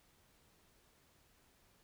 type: silence
effects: pink hiss -70 dBFS RMS until 1.83 s